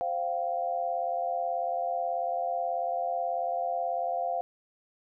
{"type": "chord", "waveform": "sine", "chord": "C suspended fourth", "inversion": "none", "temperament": "equal with one note detuned", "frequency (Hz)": [523.3, 698.5, 776.8], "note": ["C5", "F5", "G5"], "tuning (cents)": [0, 0, -16], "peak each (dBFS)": [-35, -29, -35], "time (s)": [0.01, 4.41], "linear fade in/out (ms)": 0, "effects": []}